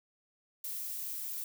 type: noise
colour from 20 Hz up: violet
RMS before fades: -39 dBFS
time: 0.64-1.44 s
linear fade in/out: 2 ms
effects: none